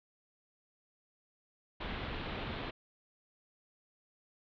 pink low-pass noise, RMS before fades -40 dBFS, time 1.8-2.71 s, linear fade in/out 10 ms, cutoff 3900 Hz, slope 48 dB/octave, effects none

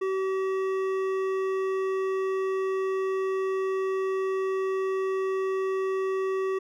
sine tone with hard clipping, 381.8 Hz, G4, 46 cents flat, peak -27 dBFS, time 0.01-6.59 s, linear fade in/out 10 ms, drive 11 dB, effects none

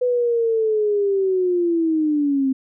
sine linear sweep, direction down, 499.9 to 261.6 Hz, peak -16 dBFS, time 0.01-2.53 s, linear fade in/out 10 ms, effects none

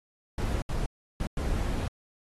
brown noise bursts at uneven times, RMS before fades -29 dBFS, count 4, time 0.38-0.62 / 0.69-0.86 / 1.2-1.27 / 1.37-1.88 s, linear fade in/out 2 ms, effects AAC 32 kbps

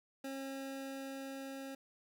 25% pulse tone with level ramp, 270.5 Hz, C#4, 42 cents flat, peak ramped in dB -37 to -40 dBFS, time 0.24-1.75 s, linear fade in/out 5 ms, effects none

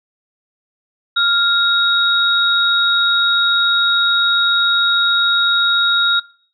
sine tone pair together, 1396.9 / 3778 Hz, F6 / A#7, 0 / +22 cents, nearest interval octave + perfect fourth, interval 1722 cents, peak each -15 dBFS, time 1.16-6.2 s, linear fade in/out 10 ms, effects noise-tail reverb RT60 0.5 s tail -21 dB re dry

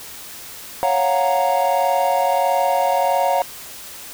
triangle chord, Gb major seventh, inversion second, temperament equal, 554.4 / 698.5 / 740 / 932.3 Hz, Db5 / F5 / Gb5 / Bb5, 0 / 0 / 0 / 0 cents, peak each -19 dBFS, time 0.83-3.42 s, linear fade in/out 0 ms, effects white hiss -36 dBFS RMS until 4.13 s

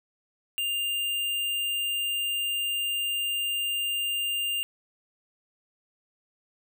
square tone, 2800 Hz, F7, 4 cents sharp, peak -27 dBFS, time 0.58-4.63 s, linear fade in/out 0 ms, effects none

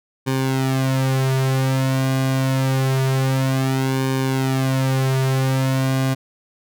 sawtooth tone with flanger, 132.6 Hz, C3, 23 cents sharp, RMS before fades -19 dBFS, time 0.26-6.15 s, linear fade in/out 20 ms, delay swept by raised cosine 1.5 to 5.3 ms, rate 0.26 Hz, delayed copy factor -0.8, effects none

